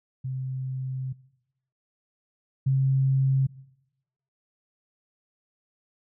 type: tone pair in turn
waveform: sine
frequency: 130.81 / 134.02 Hz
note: C3 / C3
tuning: 0 / +42 cents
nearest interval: unison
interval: 42 cents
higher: second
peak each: -28 / -19 dBFS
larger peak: second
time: 0.24-1.13 / 2.66-3.47 s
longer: first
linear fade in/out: 10 ms
effects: noise-tail reverb RT60 0.9 s tail -21 dB re dry